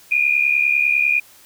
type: tone pair together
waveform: sine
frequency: 2401 / 2471 Hz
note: D7 / D#7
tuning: +38 / -13 cents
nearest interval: unison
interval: 49 cents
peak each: -17 dBFS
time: 0.11-1.2 s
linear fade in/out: 10 ms
effects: white hiss -48 dBFS RMS until 1.45 s